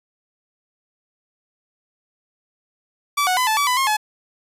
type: tone with pitch steps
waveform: sawtooth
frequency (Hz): 1154 / 736 / 1008 / 873 / 1147 / 999 / 1073 / 853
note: D6 / F#5 / B5 / A5 / D6 / B5 / C6 / G#5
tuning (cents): -31 / -9 / +35 / -14 / -41 / +20 / +43 / +46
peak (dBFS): -13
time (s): 3.17-3.97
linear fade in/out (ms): 10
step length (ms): 100
effects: resampled to 32000 Hz